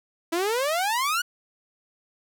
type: exponential sweep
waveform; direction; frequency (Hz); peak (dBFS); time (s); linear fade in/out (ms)
sawtooth; up; 322.5 to 1486; -19; 0.32-1.22; 10
effects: none